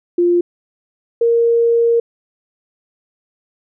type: tone pair in turn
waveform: sine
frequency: 349.2 / 466.1 Hz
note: F4 / A#4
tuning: 0 / 0 cents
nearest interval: perfect fourth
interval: 500 cents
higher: second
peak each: -10 dBFS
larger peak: neither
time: 0.18-0.41 / 1.21-2 s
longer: second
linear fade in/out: 5 ms
effects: none